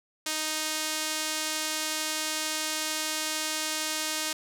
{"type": "tone with band-pass filter", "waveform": "sawtooth", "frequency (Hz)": 311.1, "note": "D#4", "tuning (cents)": 0, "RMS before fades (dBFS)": -31, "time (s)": [0.26, 4.33], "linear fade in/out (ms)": 5, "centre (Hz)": 6800, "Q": 0.69, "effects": []}